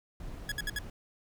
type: noise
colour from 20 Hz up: brown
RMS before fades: -42 dBFS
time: 0.2-0.9 s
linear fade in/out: 2 ms
type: tone bursts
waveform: sawtooth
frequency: 1677 Hz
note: G#6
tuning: 16 cents sharp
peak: -28 dBFS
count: 4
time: 0.49-0.788 s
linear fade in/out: 2 ms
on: 28 ms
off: 62 ms
effects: none